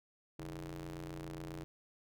sawtooth ring-modulated tone, 87.31 Hz, F2, in tune, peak -36 dBFS, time 0.39-1.64 s, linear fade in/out 0 ms, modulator 233 Hz, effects none

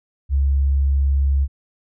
sine tone, 69 Hz, C#2, 7 cents flat, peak -14 dBFS, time 0.29-1.48 s, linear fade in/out 50 ms, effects none

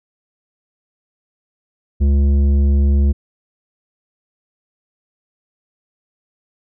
sine tone with tanh clipping, 70.3 Hz, C#2, 25 cents sharp, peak -12 dBFS, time 2-3.13 s, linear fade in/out 20 ms, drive 10 dB, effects none

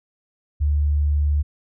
sine tone, 73.42 Hz, D2, in tune, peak -16 dBFS, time 0.6-1.43 s, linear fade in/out 20 ms, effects none

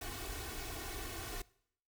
pink noise with comb filter, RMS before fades -43 dBFS, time 0.01-1.42 s, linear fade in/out 5 ms, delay 2.7 ms, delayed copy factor +0.85, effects noise-tail reverb RT60 0.7 s tail -22 dB re dry

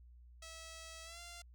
5% pulse tone with pitch glide, 650 to 692.6 Hz, E5 to F5, -24 to -15 cents, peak -38 dBFS, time 0.42-1.42 s, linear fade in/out 5 ms, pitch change +109 cents, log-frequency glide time 1.04-1.2 s, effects added 60 Hz sine -56 dBFS peak until 1.54 s

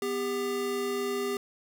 square tone pair together, 248.3 / 399.5 Hz, B3 / G4, +9 / +33 cents, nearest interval minor sixth, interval 824 cents, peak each -37 / -30 dBFS, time 0.02-1.37 s, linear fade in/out 2 ms, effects none

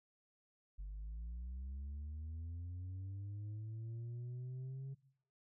sine linear sweep, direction up, 46.95 to 136.7 Hz, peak -40 dBFS, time 0.78-4.95 s, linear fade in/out 20 ms, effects noise-tail reverb RT60 0.6 s tail -19 dB re dry + tanh soft clip ceiling -42 dBFS

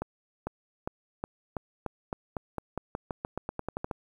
accelerating click train, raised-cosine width 1 ms, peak -18 dBFS, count 20, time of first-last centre 0.02-3.912 s, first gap 450 ms, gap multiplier 0.9, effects 9-bit

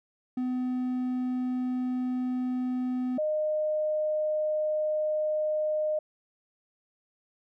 triangle / sine tone pair in turn, 252.3 / 613.4 Hz, B3 / D#5, +37 / -25 cents, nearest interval octave + minor third, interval 1538 cents, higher second, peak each -25 dBFS, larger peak neither, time 0.37-3.18 / 3.18-5.99 s, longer neither, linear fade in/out 5 ms, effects none

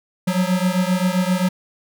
square beating tone pair, 180 / 187.6 Hz, F#3 / F#3, -47 / +24 cents, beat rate 7.6 Hz, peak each -20 / -21 dBFS, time 0.27-1.49 s, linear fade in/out 10 ms, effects none

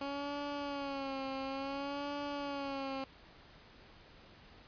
15% pulse tone with vibrato, 277.6 Hz, C#4, 3 cents sharp, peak -31 dBFS, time 0.01-3.04 s, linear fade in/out 2 ms, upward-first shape sine, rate 0.57 Hz, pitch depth 61 cents each way, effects pink hiss -58 dBFS RMS until 4.67 s + resampled to 11025 Hz

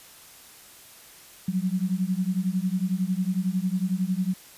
sine beating tone pair, 180 / 191 Hz, F#3 / G3, -47 / -45 cents, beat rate 11 Hz, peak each -26 dBFS, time 1.48-4.34 s, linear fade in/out 5 ms, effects white hiss -49 dBFS RMS until 4.57 s + resampled to 32000 Hz

